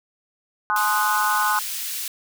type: chord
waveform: sine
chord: Ab dominant seventh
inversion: none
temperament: equal with one note detuned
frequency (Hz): 850.5 / 1046.5 / 1244.5 / 1480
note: Ab5 / C6 / Eb6 / Gb6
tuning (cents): +41 / 0 / 0 / 0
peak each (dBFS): -24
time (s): 0.7-1.59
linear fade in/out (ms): 0
type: high-pass noise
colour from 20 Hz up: white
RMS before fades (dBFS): -29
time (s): 0.76-2.08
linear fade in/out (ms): 2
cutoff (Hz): 2300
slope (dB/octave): 12
effects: none